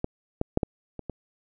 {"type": "clicks", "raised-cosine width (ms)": 2, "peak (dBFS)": [-13, -11, -7, -11, -22, -19], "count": 6, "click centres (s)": [0.044, 0.414, 0.574, 0.632, 0.993, 1.097], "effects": []}